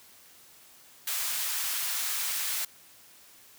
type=high-pass noise; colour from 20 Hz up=white; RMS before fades=-31 dBFS; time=1.07-2.65 s; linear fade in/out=5 ms; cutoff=1100 Hz; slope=12 dB/octave; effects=white hiss -55 dBFS RMS until 3.58 s + high-pass 60 Hz 12 dB/octave